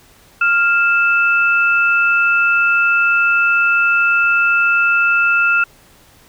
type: tone pair together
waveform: sine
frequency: 1396.9 / 2634 Hz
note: F6 / E7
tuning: 0 / -2 cents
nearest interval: major seventh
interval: 1098 cents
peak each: -12 / -16 dBFS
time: 0.41-5.64 s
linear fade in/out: 5 ms
effects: pink hiss -48 dBFS RMS until 6.28 s